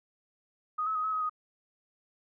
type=tone with pitch steps; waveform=sine; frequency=1245 / 1294 / 1252 / 1287 / 1265 / 1246 Hz; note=D#6 / E6 / D#6 / E6 / D#6 / D#6; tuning=+1 / -32 / +10 / -42 / +28 / +2 cents; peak=-28 dBFS; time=0.78-1.296 s; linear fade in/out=10 ms; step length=86 ms; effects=none